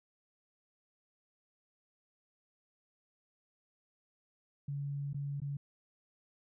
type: tone with dropouts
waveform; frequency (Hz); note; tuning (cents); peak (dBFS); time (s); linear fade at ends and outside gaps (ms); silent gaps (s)
sine; 141.7; C#3; +38; -35; 4.68-5.57; 5; 5.132-5.144 / 5.402-5.417
effects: none